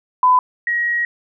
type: tone pair in turn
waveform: sine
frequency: 1005 / 1897.2 Hz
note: B5 / A#6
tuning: +30 / +30 cents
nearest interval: major seventh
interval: 1100 cents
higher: second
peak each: -9 / -16 dBFS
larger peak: first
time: 0.23-0.39 / 0.67-1.05 s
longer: second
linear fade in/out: 2 ms
effects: none